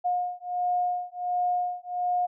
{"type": "beating tone pair", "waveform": "sine", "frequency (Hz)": [716, 717.4], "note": ["F5", "F5"], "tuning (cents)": [43, 46], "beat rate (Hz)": 1.4, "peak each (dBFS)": -28, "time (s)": [0.04, 2.27], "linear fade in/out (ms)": 20, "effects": []}